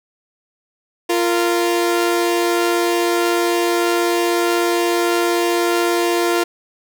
sawtooth tone pair together, 346.7 / 462.8 Hz, F4 / A#4, -13 / -13 cents, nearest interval perfect fourth, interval 500 cents, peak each -12 / -18 dBFS, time 1.09-6.44 s, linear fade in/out 10 ms, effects none

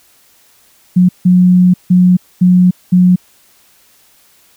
sine tone bursts at uneven times, 180.9 Hz, F#3, 39 cents flat, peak -4 dBFS, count 5, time 0.96-1.09 / 1.25-1.74 / 1.9-2.17 / 2.41-2.71 / 2.92-3.16 s, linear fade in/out 10 ms, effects white hiss -49 dBFS RMS until 4.56 s

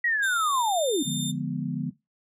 sine linear sweep, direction down, 1939 to 259.4 Hz, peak -22 dBFS, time 0.04-1.03 s, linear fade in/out 5 ms
20% pulse tone with pitch glide, 3632 to 3611 Hz, A#7 to A7, -46 to +44 cents, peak -25 dBFS, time 0.22-1.32 s, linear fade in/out 20 ms, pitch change -10 cents, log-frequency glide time 0.5-0.87 s
sine chord, D diminished seventh, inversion none, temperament equal, 146.83 / 174.61 / 207.7 / 246.9 Hz, D3 / F3 / Ab3 / Cb4, 0 / 0 / 0 / 0 cents, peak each -31 / -32 / -35 / -32 dBFS, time 1.05-1.91 s, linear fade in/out 20 ms
effects noise-tail reverb RT60 0.2 s tail -17 dB re dry

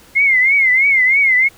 sine tone with vibrato, 2123 Hz, C7, 25 cents sharp, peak -9 dBFS, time 0.15-1.49 s, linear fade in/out 20 ms, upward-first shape triangle, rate 3.1 Hz, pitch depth 130 cents each way, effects pink hiss -45 dBFS RMS until 1.57 s

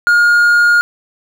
triangle tone, 1424 Hz, F6, 33 cents sharp, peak -5 dBFS, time 0.07-0.81 s, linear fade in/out 0 ms, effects none

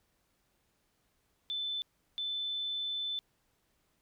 sine tone bursts at uneven times, 3520 Hz, A7, in tune, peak -33 dBFS, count 2, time 1.5-1.82 / 2.18-3.19 s, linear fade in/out 0 ms, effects pink hiss -75 dBFS RMS until 4.01 s

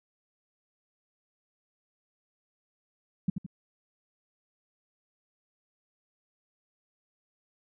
sine tone with echo, 183.5 Hz, F#3, 14 cents flat, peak -21 dBFS, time 3.28-3.3 s, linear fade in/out 5 ms, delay 82 ms, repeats 2, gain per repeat -7 dB, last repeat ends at 3.464 s, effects none

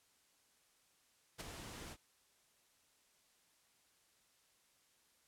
pink noise with ADSR envelope, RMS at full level -43 dBFS, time 1.38-1.97 s, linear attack 25 ms, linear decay 14 ms, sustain -7 dB, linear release 56 ms, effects white hiss -73 dBFS RMS until 5.27 s + low-pass 11000 Hz 12 dB/octave

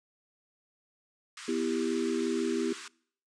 pink band-pass noise, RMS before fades -45 dBFS, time 1.37-2.88 s, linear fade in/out 2 ms, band 1100 to 8800 Hz, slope 48 dB/octave
sine chord, E minor, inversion second, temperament just, 247.2 / 329.6 / 395.6 Hz, B3 / E4 / G4, +2 / 0 / +16 cents, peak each -32 dBFS, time 1.48-2.73 s, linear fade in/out 5 ms
effects noise-tail reverb RT60 0.6 s tail -24 dB re dry

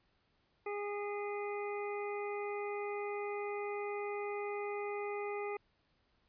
harmonic tone, 410.2 Hz, G#4, 21 cents flat, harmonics 1 / 2 / 3 / 5 / 6, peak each -38 / -44 / -47 / -48 / -50 dBFS, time 0.66-5.57 s, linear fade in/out 5 ms, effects pink hiss -75 dBFS RMS until 6.28 s + resampled to 11025 Hz

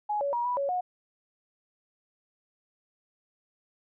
sine tone with pitch steps, 837 / 564 / 954 / 983 / 558 / 726 Hz, G#5 / C#5 / A#5 / B5 / C#5 / F#5, +13 / +30 / +40 / -8 / +11 / -33 cents, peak -26 dBFS, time 0.09-0.81 s, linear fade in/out 10 ms, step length 120 ms, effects none

